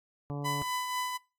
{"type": "harmonic tone", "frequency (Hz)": 143.7, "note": "D3", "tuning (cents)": -37, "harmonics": [1, 2, 3, 4, 5, 6, 7, 8], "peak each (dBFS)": [-34, -40, -44, -46, -48, -50, -51, -52], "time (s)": [0.3, 0.62], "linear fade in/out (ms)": 0}
{"type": "tone with tremolo", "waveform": "sawtooth", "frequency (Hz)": 1000, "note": "B5", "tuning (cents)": 21, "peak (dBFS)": -26, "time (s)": [0.44, 1.18], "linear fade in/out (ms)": 20, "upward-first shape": "triangle", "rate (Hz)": 4.1, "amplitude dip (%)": 45}
{"effects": ["noise-tail reverb RT60 0.3 s tail -23 dB re dry", "AAC 64 kbps"]}